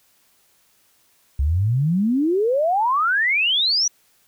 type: exponential sweep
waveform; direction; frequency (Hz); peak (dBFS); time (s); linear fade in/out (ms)
sine; up; 65.41 to 5990; -16; 1.39-3.88; 5
effects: white hiss -60 dBFS RMS until 4.27 s